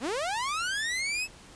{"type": "linear sweep", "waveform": "sawtooth", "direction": "up", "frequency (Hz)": [202.9, 2637], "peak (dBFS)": -25, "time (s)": [0, 1.28], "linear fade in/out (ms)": 50, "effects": ["pink hiss -51 dBFS RMS until 1.55 s", "resampled to 22050 Hz"]}